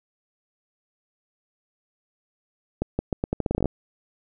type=accelerating click train; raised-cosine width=2 ms; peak=-10 dBFS; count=14; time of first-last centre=2.82-3.657 s; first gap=170 ms; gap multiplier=0.81; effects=none